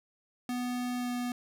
square tone with pitch glide, 246.9 to 245.1 Hz, B3 to B3, 0 to -13 cents, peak -32 dBFS, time 0.49-1.32 s, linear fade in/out 2 ms, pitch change -13 cents, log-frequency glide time 0.97-1.1 s, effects none

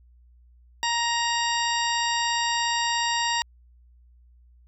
harmonic tone, 937 Hz, A#5, 9 cents sharp, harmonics 1 / 2 / 3 / 4 / 5 / 6 / 8, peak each -26 / -29 / -31 / -32 / -33 / -34 / -35 dBFS, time 0.83-3.42 s, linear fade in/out 0 ms, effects added 60 Hz sine -52 dBFS peak until 4.67 s

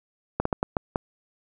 slowing click train, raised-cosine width 1 ms, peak -9 dBFS, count 6, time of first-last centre 0.4-0.958 s, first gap 54 ms, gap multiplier 1.37, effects none

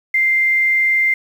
sine tone with quantisation, 2093 Hz, C7, in tune, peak -12 dBFS, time 0.14-1.14 s, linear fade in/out 5 ms, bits 7, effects none

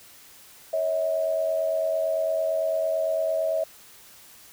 sine tone pair together, 555 / 643.9 Hz, C#5 / E5, +2 / -41 cents, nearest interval minor third, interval 257 cents, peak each -29 / -23 dBFS, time 0.73-3.64 s, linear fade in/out 5 ms, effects white hiss -50 dBFS RMS until 4.52 s

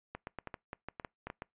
clicks, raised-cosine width 0.5 ms, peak -25 dBFS, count 12, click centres 0.15 / 0.271 / 0.387 / 0.473 / 0.542 / 0.731 / 0.886 / 0.998 / 1.048 / 1.27 / 1.301 / 1.421 s, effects noise-tail reverb RT60 0.2 s tail -26 dB re dry + resampled to 8000 Hz

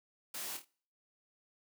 white noise with echo, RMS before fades -42 dBFS, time 0.34-0.57 s, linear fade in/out 5 ms, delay 26 ms, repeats 3, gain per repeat -7 dB, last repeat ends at 0.648 s, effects noise-tail reverb RT60 0.5 s tail -25 dB re dry + high-pass 200 Hz 12 dB/octave

